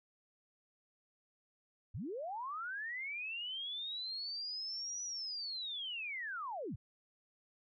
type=linear two-way sweep; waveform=sine; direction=up then down; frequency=69.3 to 5920 to 69.3 Hz; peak=-39 dBFS; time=1.94-6.76 s; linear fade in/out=10 ms; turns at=5.03 s; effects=none